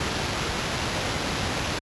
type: noise with sample-and-hold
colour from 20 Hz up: pink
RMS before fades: -27 dBFS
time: 0-1.79 s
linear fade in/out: 5 ms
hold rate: 8820 Hz
effects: high-pass 60 Hz 12 dB/octave + resampled to 24000 Hz